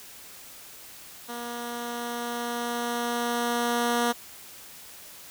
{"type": "tone with level ramp", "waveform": "10% pulse", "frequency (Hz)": 238.3, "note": "A#3", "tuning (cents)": 38, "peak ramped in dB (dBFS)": [-26, -14], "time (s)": [1.28, 4.13], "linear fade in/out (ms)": 20, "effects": ["white hiss -46 dBFS RMS until 5.3 s"]}